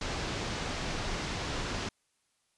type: low-pass noise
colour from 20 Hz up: pink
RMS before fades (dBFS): -35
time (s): 0.01-1.89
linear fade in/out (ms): 5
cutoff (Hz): 6300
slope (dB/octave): 24
effects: white hiss -75 dBFS RMS until 2.57 s + resampled to 24000 Hz